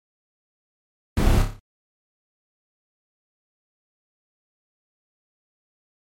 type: noise with echo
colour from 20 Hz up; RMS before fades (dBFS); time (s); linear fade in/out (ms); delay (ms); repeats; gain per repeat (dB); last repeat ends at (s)
brown; -18; 1.17-1.42; 2; 29; 6; -5; 1.594
effects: MP3 64 kbps